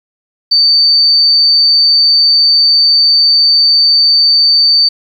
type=tone; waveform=sine; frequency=4577 Hz; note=D8; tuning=45 cents flat; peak=-5 dBFS; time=0.51-4.89 s; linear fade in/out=10 ms; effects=7-bit